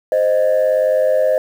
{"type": "tone pair together", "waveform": "sine", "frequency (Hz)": [521.4, 620], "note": ["C5", "D#5"], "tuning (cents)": [-6, -6], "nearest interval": "minor third", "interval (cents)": 300, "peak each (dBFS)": -13, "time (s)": [0.12, 1.38], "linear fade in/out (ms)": 2, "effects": ["tanh soft clip ceiling -8 dBFS", "7-bit"]}